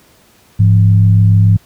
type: tone with frequency modulation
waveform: sine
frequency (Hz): 103.83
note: G#2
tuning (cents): 0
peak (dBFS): -4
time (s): 0.59-1.57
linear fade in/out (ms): 10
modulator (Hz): 67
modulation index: 0.62
effects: pink hiss -48 dBFS RMS until 1.65 s + high-pass 60 Hz 12 dB/octave